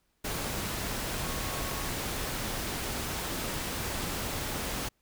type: tone in noise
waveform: sine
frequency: 1101 Hz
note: C#6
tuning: 12 cents flat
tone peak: -43 dBFS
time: 1.24-1.89 s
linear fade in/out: 10 ms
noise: pink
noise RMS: -34 dBFS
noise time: 0.24-4.89 s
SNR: -12 dB
effects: pink hiss -74 dBFS RMS until 5.01 s